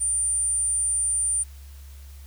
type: tone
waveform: sine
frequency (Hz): 9080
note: C#9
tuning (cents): +41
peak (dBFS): -21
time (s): 0-1.44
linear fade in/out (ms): 20
effects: added 69 Hz sine -40 dBFS peak until 2.26 s + white hiss -54 dBFS RMS until 2.26 s